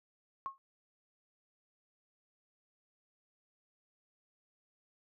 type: tone with exponential decay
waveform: sine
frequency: 1084 Hz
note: C#6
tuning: 39 cents flat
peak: -32 dBFS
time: 0.46-0.58 s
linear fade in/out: 0 ms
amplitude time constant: 26 ms
effects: none